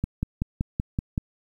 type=click train; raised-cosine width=5 ms; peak=-12 dBFS; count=7; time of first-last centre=0.04-1.179 s; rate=5.27 Hz; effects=9-bit